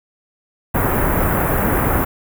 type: band-stop noise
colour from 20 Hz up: pink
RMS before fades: -17 dBFS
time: 0.74-2.05 s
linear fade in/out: 10 ms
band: 1800 to 13000 Hz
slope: 24 dB/octave
effects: none